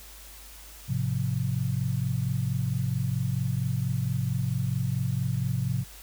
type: chord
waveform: sine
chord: F minor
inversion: first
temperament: equal with one note detuned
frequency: 106.38 / 130.81 / 174.61 Hz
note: Ab2 / C3 / F3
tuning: +42 / 0 / 0 cents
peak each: -30 / -27 / -33 dBFS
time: 0.88-5.84 s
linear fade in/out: 20 ms
effects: added 51 Hz sine -48 dBFS peak until 6.02 s + white hiss -48 dBFS RMS until 6.02 s